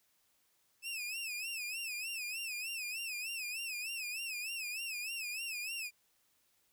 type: tone with vibrato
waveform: sawtooth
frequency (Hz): 2588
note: E7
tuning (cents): -32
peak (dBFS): -35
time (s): 0.82-5.91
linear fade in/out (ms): 50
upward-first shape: sine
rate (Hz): 3.3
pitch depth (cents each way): 130
effects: white hiss -74 dBFS RMS until 6.72 s